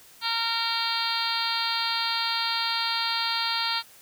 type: harmonic tone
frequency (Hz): 460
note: A#4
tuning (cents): -23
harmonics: 2 / 3 / 4 / 5 / 6 / 7 / 8 / 9 / 10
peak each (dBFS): -32 / -32 / -37 / -36 / -37 / -34 / -33 / -31 / -32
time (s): 0.21-3.83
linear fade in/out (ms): 50
effects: white hiss -52 dBFS RMS until 4.01 s